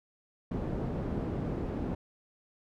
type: low-pass noise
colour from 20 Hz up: white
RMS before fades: -34 dBFS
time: 0.51-1.95 s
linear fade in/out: 5 ms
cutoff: 310 Hz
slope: 12 dB/octave
effects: none